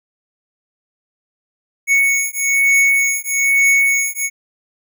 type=beating tone pair; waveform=square; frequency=2217 / 2218.1 Hz; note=C#7 / C#7; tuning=0 / 0 cents; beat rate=1.1 Hz; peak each=-16 dBFS; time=1.87-4.3 s; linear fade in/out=50 ms; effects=none